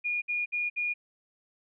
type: tone bursts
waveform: sine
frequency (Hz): 2435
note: D#7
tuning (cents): -38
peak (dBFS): -27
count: 4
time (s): 0.04-0.94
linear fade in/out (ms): 20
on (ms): 180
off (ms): 60
effects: none